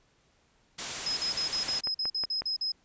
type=noise; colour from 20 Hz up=white; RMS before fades=-34 dBFS; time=0.78-1.81 s; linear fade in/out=10 ms
type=tone bursts; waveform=sine; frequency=5110 Hz; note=D#8; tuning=45 cents sharp; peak=-28 dBFS; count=11; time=1.06-2.72 s; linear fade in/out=5 ms; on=110 ms; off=45 ms
type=click train; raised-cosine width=0.5 ms; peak=-23 dBFS; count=5; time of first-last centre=1.69-2.42 s; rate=5.48 Hz
effects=pink hiss -67 dBFS RMS until 2.84 s + resampled to 16000 Hz